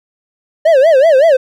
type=tone with vibrato; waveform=triangle; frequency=587.3 Hz; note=D5; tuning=in tune; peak=-3 dBFS; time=0.65-1.37 s; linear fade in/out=10 ms; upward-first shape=sine; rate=5.3 Hz; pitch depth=230 cents each way; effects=none